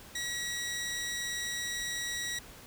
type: tone with amplitude modulation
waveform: 15% pulse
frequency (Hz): 1918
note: A#6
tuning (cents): +49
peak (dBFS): -26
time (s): 0.15-2.39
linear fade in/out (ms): 5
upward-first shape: sine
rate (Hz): 248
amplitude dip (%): 30
effects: pink hiss -51 dBFS RMS until 2.66 s